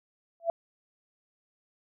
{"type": "tone with exponential growth", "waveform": "sine", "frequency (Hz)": 671, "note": "E5", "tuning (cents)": 31, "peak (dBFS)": -19, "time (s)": [0.4, 0.5], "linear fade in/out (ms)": 1, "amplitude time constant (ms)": 20, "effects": []}